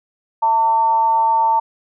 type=tone with amplitude modulation; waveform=sine; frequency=902 Hz; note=A5; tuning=43 cents sharp; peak=-10 dBFS; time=0.42-1.6 s; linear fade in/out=10 ms; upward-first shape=sine; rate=247 Hz; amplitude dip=45%; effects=none